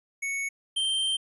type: tone pair in turn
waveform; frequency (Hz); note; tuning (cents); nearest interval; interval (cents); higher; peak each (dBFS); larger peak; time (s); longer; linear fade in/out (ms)
square; 2217 / 3139; C#7 / G7; 0 / +2; tritone; 602; second; -29 / -25; second; 0.22-0.49 / 0.76-1.17; second; 10
effects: resampled to 32000 Hz